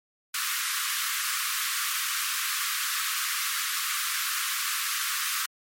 pink high-pass noise, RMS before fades -29 dBFS, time 0.34-5.46 s, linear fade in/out 5 ms, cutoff 1100 Hz, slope 96 dB/octave, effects MP3 64 kbps

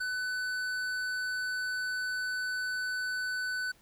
sine tone with tanh clipping, 1500 Hz, F#6, 23 cents sharp, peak -33 dBFS, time 0-3.72 s, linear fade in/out 10 ms, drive 13 dB, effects pink hiss -63 dBFS RMS until 3.81 s

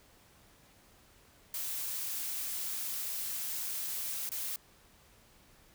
blue noise with dropouts, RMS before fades -37 dBFS, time 1.54-4.56 s, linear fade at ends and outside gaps 2 ms, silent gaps 4.292-4.317 s, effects pink hiss -62 dBFS RMS until 5.74 s

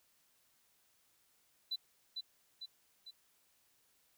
sine tone with echo, 3994 Hz, B7, 19 cents sharp, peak -33 dBFS, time 1.71-1.76 s, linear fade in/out 10 ms, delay 450 ms, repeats 3, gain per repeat -5 dB, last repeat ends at 3.11 s, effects tanh soft clip ceiling -33 dBFS + white hiss -73 dBFS RMS until 4.17 s

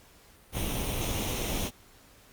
pink noise with comb filter, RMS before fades -31 dBFS, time 0.52-1.71 s, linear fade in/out 50 ms, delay 0.32 ms, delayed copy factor +0.55, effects pink hiss -57 dBFS RMS until 2.32 s + Opus 48 kbps

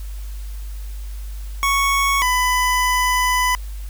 25% pulse tone pair in turn, 1108.7 / 998.9 Hz, C#6 / B5, 0 / +19 cents, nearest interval major second, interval 181 cents, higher first, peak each -12 dBFS, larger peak neither, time 1.63-2.22 / 2.22-3.55 s, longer second, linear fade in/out 0 ms, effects added 50 Hz sine -27 dBFS peak until 3.89 s + white hiss -46 dBFS RMS until 3.89 s

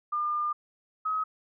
sine tone pair in turn, 1204 / 1271.9 Hz, D6 / D#6, +43 / +38 cents, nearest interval minor second, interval 95 cents, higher second, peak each -26 / -26 dBFS, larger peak neither, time 0.12-0.53 / 1.05-1.24 s, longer first, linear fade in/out 10 ms, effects none

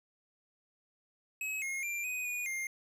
square tone with pitch steps, 2560 / 2151 / 2371 / 2498 / 2456 / 2116 Hz, D#7 / C7 / D7 / D#7 / D#7 / C7, +49 / +47 / +16 / +6 / -23 / +19 cents, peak -35 dBFS, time 1.41-2.67 s, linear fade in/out 2 ms, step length 210 ms, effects resampled to 32000 Hz

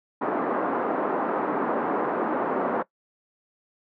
pink band-pass noise, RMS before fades -26 dBFS, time 0.21-2.83 s, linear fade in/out 10 ms, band 260 to 1300 Hz, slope 24 dB/octave, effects noise-tail reverb RT60 0.1 s tail -20 dB re dry

